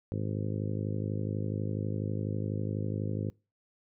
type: harmonic tone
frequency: 52.1 Hz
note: G#1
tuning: 6 cents sharp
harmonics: 2 / 3 / 4 / 5 / 6 / 7 / 8 / 9 / 10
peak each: -33 / -37 / -39 / -41 / -43 / -44 / -45 / -46 / -47 dBFS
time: 0.12-3.3 s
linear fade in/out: 0 ms
effects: noise-tail reverb RT60 0.3 s tail -25 dB re dry